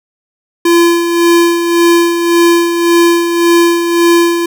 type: tone with tremolo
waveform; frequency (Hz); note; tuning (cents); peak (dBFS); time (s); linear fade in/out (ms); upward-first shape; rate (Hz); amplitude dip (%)
square; 341.2; F4; -40; -5; 0.65-4.46; 5; sine; 1.8; 55
effects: none